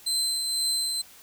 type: tone with tremolo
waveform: 30% pulse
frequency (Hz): 4088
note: C8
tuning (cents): -41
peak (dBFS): -20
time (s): 0.06-1.02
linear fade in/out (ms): 10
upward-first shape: triangle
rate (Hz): 2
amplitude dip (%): 40
effects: white hiss -51 dBFS RMS until 1.22 s